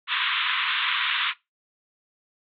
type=band-pass noise; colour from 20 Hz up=white; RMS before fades=-25 dBFS; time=0.07-1.34 s; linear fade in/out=50 ms; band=990 to 3700 Hz; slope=96 dB/octave; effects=noise-tail reverb RT60 0.2 s tail -20 dB re dry + AAC 64 kbps